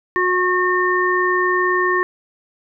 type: harmonic tone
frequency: 363.8 Hz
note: F#4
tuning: 29 cents flat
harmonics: 1 / 3 / 5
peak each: -19 / -19 / -19 dBFS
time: 0.16-2.03 s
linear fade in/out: 0 ms
effects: none